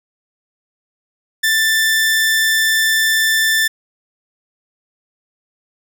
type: tone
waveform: sawtooth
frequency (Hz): 1771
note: A6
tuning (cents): +11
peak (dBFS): -9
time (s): 1.43-3.68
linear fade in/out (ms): 10
effects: none